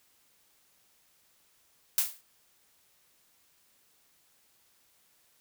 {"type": "noise with exponential decay", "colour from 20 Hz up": "blue", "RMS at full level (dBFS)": -22, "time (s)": [1.98, 2.21], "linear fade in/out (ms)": 1, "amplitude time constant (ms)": 48, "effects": ["white hiss -67 dBFS RMS until 5.4 s"]}